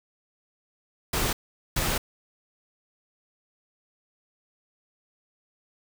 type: noise bursts at uneven times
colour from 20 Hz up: pink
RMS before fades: -26 dBFS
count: 2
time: 1.13-1.33 / 1.76-1.98 s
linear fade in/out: 5 ms
effects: none